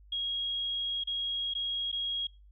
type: tone with dropouts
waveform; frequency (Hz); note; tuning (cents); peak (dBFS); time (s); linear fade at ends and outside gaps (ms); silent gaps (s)
sine; 3287; G#7; -19; -30; 0.12-2.27; 5; 1.038-1.072 / 1.538-1.55 / 1.917-1.926
effects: noise-tail reverb RT60 0.3 s tail -24 dB re dry + added 50 Hz sine -53 dBFS peak until 2.51 s